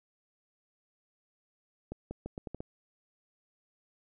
accelerating click train, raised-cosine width 2 ms, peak -25 dBFS, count 7, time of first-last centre 1.92-2.605 s, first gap 190 ms, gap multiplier 0.79, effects none

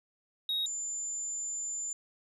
sine tone pair in turn, 3776 / 7128 Hz, A#7 / A8, +22 / +22 cents, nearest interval major seventh, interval 1100 cents, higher second, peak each -27 / -33 dBFS, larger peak first, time 0.49-0.66 / 0.66-1.93 s, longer second, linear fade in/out 2 ms, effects tanh soft clip ceiling -27 dBFS

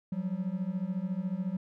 triangle beating tone pair, 177.6 / 191.6 Hz, F3 / G3, +29 / -39 cents, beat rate 14 Hz, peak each -32 / -31 dBFS, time 0.12-1.57 s, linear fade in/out 5 ms, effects none

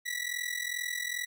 sawtooth ring-modulated tone, 1949 Hz, B6, 23 cents flat, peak -26 dBFS, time 0.05-1.26 s, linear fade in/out 20 ms, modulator 21.2 Hz, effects none

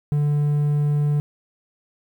triangle tone, 146.83 Hz, D3, in tune, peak -15 dBFS, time 0.12-1.2 s, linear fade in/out 0 ms, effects 9-bit

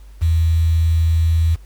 sine tone with quantisation, 81.8 Hz, E2, 13 cents flat, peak -12 dBFS, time 0.21-1.56 s, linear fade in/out 20 ms, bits 6, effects added 50 Hz sine -37 dBFS peak until 1.65 s + pink hiss -55 dBFS RMS until 1.65 s

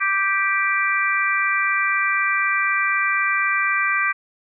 harmonic tone, 392 Hz, G4, in tune, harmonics 3 / 4 / 5 / 6, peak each -23 / -23 / -23 / -23 dBFS, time 0-4.13 s, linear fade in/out 20 ms, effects none

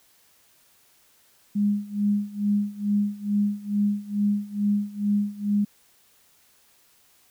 sine tone with tremolo, 205.1 Hz, G#3, 21 cents flat, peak -18 dBFS, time 1.55-5.65 s, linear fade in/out 10 ms, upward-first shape sine, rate 2.3 Hz, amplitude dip 90%, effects white hiss -60 dBFS RMS until 7.3 s

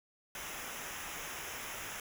pink noise with comb filter, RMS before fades -43 dBFS, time 0.35-2 s, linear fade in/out 2 ms, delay 0.23 ms, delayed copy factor -0.75, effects none

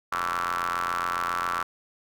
sawtooth ring-modulated tone, 87.31 Hz, F2, in tune, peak -19 dBFS, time 0.12-1.63 s, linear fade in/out 5 ms, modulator 1240 Hz, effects none

